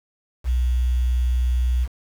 sine tone with quantisation, 61.74 Hz, B1, in tune, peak -17 dBFS, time 0.44-1.88 s, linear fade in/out 50 ms, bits 7, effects none

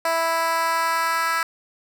10% pulse tone with high-pass filter sweep, 329.6 Hz, E4, in tune, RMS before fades -22 dBFS, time 0.05-1.43 s, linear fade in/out 2 ms, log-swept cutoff 700 to 1300 Hz, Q 2.2, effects none

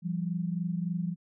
sine tone pair together, 170 / 193.45 Hz, F3 / G3, -46 / -23 cents, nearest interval major second, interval 223 cents, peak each -30 / -34 dBFS, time 0.02-1.16 s, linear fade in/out 50 ms, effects none

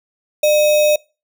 sine tone with sample-and-hold, 602 Hz, D5, 43 cents sharp, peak -10 dBFS, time 0.43-0.96 s, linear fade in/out 5 ms, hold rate 3150 Hz, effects noise-tail reverb RT60 0.3 s tail -24 dB re dry

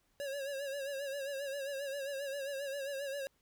square tone with vibrato, 554.4 Hz, C#5, in tune, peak -38 dBFS, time 0.2-3.27 s, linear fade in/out 0 ms, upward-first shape sine, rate 7.5 Hz, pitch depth 65 cents each way, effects pink hiss -75 dBFS RMS until 3.41 s

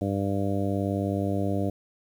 harmonic tone, 99 Hz, G2, 18 cents sharp, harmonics 1 / 2 / 3 / 4 / 5 / 6 / 7, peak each -29 / -30 / -30 / -36 / -35 / -34 / -37 dBFS, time 0.01-1.7 s, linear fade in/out 5 ms, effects 9-bit

